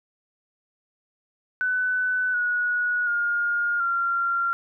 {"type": "tone with pitch steps", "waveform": "sine", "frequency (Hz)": [1500, 1459, 1419.1, 1380.3], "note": ["F#6", "F#6", "F6", "F6"], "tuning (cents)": [23, -25, 27, -21], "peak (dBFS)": -21, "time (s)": [1.61, 4.53], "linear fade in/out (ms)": 0, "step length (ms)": 730, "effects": []}